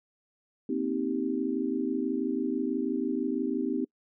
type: chord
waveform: sine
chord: C minor seventh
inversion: third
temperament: just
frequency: 235.5 / 261.6 / 314 / 392.4 Hz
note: Bb3 / C4 / Eb4 / G4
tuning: +18 / 0 / +16 / +2 cents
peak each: -35 / -30 / -32 / -34 dBFS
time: 0.69-3.85 s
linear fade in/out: 5 ms
effects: noise-tail reverb RT60 0.1 s tail -26 dB re dry